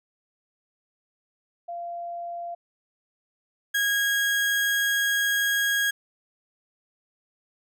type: tone pair in turn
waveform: sine / 35% pulse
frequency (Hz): 690 / 1641.1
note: F5 / G#6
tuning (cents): -21 / -21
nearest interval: octave + minor third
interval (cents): 1500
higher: second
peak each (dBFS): -31 / -20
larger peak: second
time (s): 1.68-2.55 / 3.74-5.91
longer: second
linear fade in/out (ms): 10
effects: none